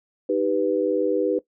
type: chord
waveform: sine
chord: Eb augmented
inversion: none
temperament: equal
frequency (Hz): 311.1 / 392 / 493.9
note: Eb4 / G4 / B4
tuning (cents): 0 / 0 / 0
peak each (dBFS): -25 / -24 / -22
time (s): 0.29-1.39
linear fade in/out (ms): 5
effects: noise-tail reverb RT60 0.1 s tail -18 dB re dry